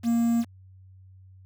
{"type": "tone with quantisation", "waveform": "triangle", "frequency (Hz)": 233.1, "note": "A#3", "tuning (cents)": 0, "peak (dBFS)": -18, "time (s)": [0.03, 0.45], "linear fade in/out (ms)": 50, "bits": 7, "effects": ["added 94 Hz sine -48 dBFS peak until 1.45 s"]}